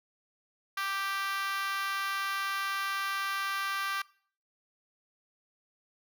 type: tone with high-pass filter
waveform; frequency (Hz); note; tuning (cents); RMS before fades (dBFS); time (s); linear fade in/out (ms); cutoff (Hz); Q
5% pulse; 392; G4; 0; -33; 0.77-4.02; 5; 1300; 6.6
effects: noise-tail reverb RT60 0.5 s tail -22 dB re dry